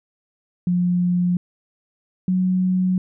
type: tone pair in turn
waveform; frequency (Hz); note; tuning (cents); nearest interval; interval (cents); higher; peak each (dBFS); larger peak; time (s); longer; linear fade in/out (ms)
sine; 177.7 / 184.42; F3 / F#3; +30 / -5; minor second; 65; second; -16; neither; 0.67-1.37 / 2.28-2.98; neither; 2
effects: none